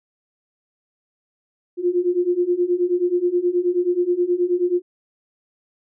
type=beating tone pair; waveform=sine; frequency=349.2 / 358.6 Hz; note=F4 / F4; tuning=0 / +46 cents; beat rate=9.4 Hz; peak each=-21 / -19 dBFS; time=1.77-4.82 s; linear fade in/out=50 ms; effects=none